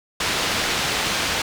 white low-pass noise, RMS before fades -23 dBFS, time 0.2-1.42 s, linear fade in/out 5 ms, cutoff 4200 Hz, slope 12 dB/octave, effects none

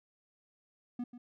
triangle tone with echo, 243.2 Hz, B3, 26 cents flat, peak -32 dBFS, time 0.99-1.04 s, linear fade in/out 5 ms, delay 140 ms, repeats 1, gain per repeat -12 dB, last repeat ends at 1.18 s, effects none

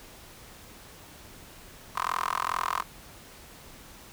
15% pulse tone with high-pass filter, 42.38 Hz, E1, 49 cents sharp, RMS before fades -30 dBFS, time 1.95-2.83 s, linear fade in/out 20 ms, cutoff 1100 Hz, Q 10, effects pink hiss -49 dBFS RMS until 4.12 s

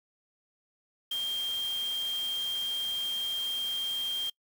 sine tone in noise, 3194 Hz, G7, 32 cents sharp, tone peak -29 dBFS, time 1.11-4.3 s, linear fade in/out 5 ms, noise white, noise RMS -44 dBFS, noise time 1.11-4.3 s, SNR +12 dB, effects noise-tail reverb RT60 0.1 s tail -24 dB re dry

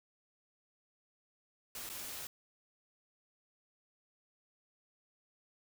white noise with dropouts, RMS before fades -44 dBFS, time 1.75-2.27 s, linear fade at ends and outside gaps 2 ms, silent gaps 1.892-1.898 s, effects none

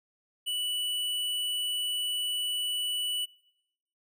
sine tone with hard clipping, 2960 Hz, F#7, in tune, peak -30 dBFS, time 0.46-3.26 s, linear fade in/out 20 ms, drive 13 dB, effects noise-tail reverb RT60 0.9 s tail -24 dB re dry

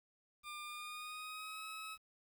20% pulse tone with pitch glide, 1200 to 1286.1 Hz, D6 to E6, +37 to -43 cents, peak -40 dBFS, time 0.43-1.98 s, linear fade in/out 50 ms, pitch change +120 cents, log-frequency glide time 0.65-1.65 s, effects 11-bit

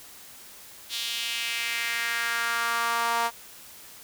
sawtooth tone with high-pass filter sweep, 233.1 Hz, A#3, in tune, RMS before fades -28 dBFS, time 0.89-3.31 s, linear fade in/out 50 ms, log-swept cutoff 3600 to 880 Hz, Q 2.6, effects white hiss -47 dBFS RMS until 4.03 s

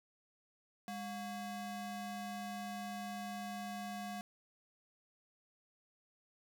square ring-modulated tone, 460 Hz, A#4, 23 cents flat, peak -39 dBFS, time 0.88-4.21 s, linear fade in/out 0 ms, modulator 256 Hz, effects 13-bit

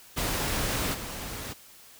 pink noise with level steps, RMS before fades -29 / -37 dBFS, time 0.16-1.54 s, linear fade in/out 20 ms, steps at 0.93 s, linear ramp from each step 20 ms, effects white hiss -52 dBFS RMS until 1.99 s

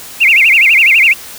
sine tone with vibrato, 2404 Hz, D7, 40 cents sharp, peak -4 dBFS, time 0.2-1.14 s, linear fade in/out 20 ms, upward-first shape sine, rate 12 Hz, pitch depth 260 cents each way, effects white hiss -30 dBFS RMS until 1.38 s

